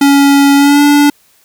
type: tone with pitch glide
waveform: square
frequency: 280.5 to 289.6 Hz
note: C#4 to D4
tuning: +21 to -24 cents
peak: -5 dBFS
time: 0.01-1.1 s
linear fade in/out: 5 ms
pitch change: +55 cents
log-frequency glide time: 0.56-0.82 s
effects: white hiss -50 dBFS RMS until 1.44 s